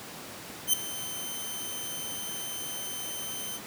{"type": "tone with ADSR envelope", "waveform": "5% pulse", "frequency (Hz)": 3088, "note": "G7", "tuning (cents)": -27, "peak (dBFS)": -10, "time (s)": [0.67, 3.6], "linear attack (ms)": 63, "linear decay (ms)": 4, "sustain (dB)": -16, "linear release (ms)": 47, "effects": ["pink hiss -42 dBFS RMS until 3.66 s", "high-pass 150 Hz 12 dB/octave"]}